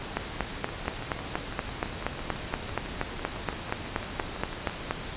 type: two click trains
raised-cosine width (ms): 0.5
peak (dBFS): -22 / -11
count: 25 / 21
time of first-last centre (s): 0.69-4.697 / 0.17-4.909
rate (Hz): 5.99 / 4.22
effects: pink hiss -37 dBFS RMS until 5.16 s + resampled to 8000 Hz